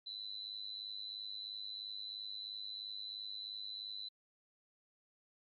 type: tone with amplitude modulation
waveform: sine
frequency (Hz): 4003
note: B7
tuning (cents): +23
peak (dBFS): -39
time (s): 0.06-4.09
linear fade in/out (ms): 10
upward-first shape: sine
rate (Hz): 103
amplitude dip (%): 85
effects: AAC 64 kbps